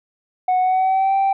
sine tone with pitch glide, 737 to 780.8 Hz, F#5 to G5, -7 to -7 cents, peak -12 dBFS, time 0.48-1.33 s, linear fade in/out 5 ms, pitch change +100 cents, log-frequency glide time 0.6-1.15 s, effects tanh soft clip ceiling -13 dBFS

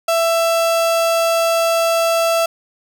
35% pulse tone, 665 Hz, E5, 15 cents sharp, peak -12 dBFS, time 0.08-2.46 s, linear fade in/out 5 ms, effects none

